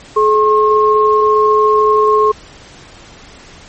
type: tone pair together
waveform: sine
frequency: 427 / 1076 Hz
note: G#4 / C6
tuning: +48 / +48 cents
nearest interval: octave + major third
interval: 1600 cents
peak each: -10 dBFS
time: 0.16-2.32 s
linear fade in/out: 10 ms
effects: pink hiss -38 dBFS RMS until 3.68 s + MP3 32 kbps